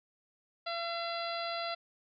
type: harmonic tone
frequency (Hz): 679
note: F5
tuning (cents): -49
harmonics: 1 / 2 / 3 / 4 / 5 / 6 / 7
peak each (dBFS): -37 / -40 / -45 / -46 / -46 / -43 / -46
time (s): 0.66-1.75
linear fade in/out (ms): 10
effects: none